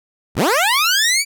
15% pulse linear sweep, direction up, 32.7 to 2343 Hz, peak -7 dBFS, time 0.35-1.25 s, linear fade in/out 50 ms, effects none

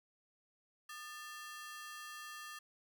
sawtooth ring-modulated tone, 1493 Hz, F#6, 15 cents sharp, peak -40 dBFS, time 0.89-2.59 s, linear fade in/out 5 ms, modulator 276 Hz, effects none

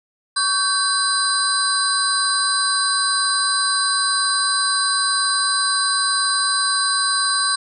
sine tone cluster, 1123 / 1555 / 4039 / 4839 / 8580 Hz, C#6 / G6 / B7 / D#8 / C9, +22 / -14 / +38 / -49 / +42 cents, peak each -23 dBFS, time 0.36-7.56 s, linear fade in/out 10 ms, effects none

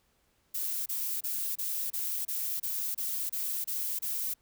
violet noise bursts, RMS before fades -33 dBFS, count 11, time 0.54-4.34 s, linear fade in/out 10 ms, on 320 ms, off 28 ms, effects pink hiss -71 dBFS RMS until 4.41 s

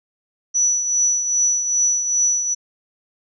sine tone with tremolo, 5920 Hz, F#8, in tune, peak -13 dBFS, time 0.54-2.55 s, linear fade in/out 20 ms, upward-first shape triangle, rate 2.5 Hz, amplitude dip 60%, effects none

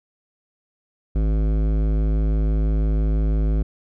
sine tone with hard clipping, 53 Hz, G#1, 36 cents sharp, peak -19 dBFS, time 1.15-3.63 s, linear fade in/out 10 ms, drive 15 dB, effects none

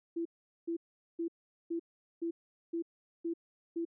sine tone bursts, 335.2 Hz, E4, 29 cents sharp, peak -32 dBFS, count 8, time 0.16-3.852 s, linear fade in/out 10 ms, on 94 ms, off 420 ms, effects none

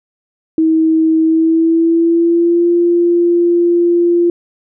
sine tone with pitch glide, 320.4 to 345.4 Hz, E4 to F4, -49 to -19 cents, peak -8 dBFS, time 0.58-4.3 s, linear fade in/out 2 ms, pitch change +130 cents, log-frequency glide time 1.2-2.69 s, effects none

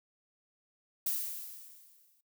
violet noise with exponential decay, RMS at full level -31 dBFS, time 1.06-2.21 s, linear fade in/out 5 ms, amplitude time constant 250 ms, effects noise-tail reverb RT60 0.1 s tail -19 dB re dry

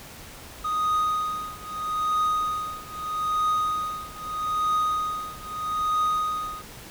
triangle tone with tremolo, 1244.5 Hz, D#6, in tune, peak -18 dBFS, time 0.64-6.62 s, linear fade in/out 10 ms, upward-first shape triangle, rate 0.79 Hz, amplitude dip 95%, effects pink hiss -43 dBFS RMS until 6.9 s

